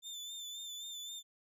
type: tone with vibrato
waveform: 30% pulse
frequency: 3549 Hz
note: A7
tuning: 14 cents sharp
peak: -40 dBFS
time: 0.02-1.23 s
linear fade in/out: 50 ms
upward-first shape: sine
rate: 3.8 Hz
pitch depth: 38 cents each way
effects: none